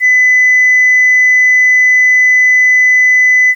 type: tone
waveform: sine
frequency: 2006 Hz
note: B6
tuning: 26 cents sharp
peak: -3 dBFS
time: 0-3.55 s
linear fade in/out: 50 ms
effects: tanh soft clip ceiling -2 dBFS + 7-bit